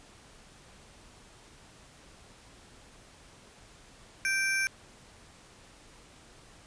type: ring-modulated tone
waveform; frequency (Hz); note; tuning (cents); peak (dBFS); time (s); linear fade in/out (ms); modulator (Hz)
square; 1954; B6; -19; -24; 4.25-4.67; 0; 389
effects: pink hiss -55 dBFS RMS until 6.66 s + resampled to 22050 Hz